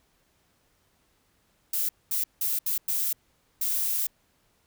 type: noise bursts at uneven times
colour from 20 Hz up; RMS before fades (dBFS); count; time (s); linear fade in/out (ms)
violet; -27; 6; 1.73-1.89 / 2.11-2.24 / 2.41-2.59 / 2.66-2.78 / 2.88-3.13 / 3.61-4.07; 5
effects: pink hiss -68 dBFS RMS until 4.66 s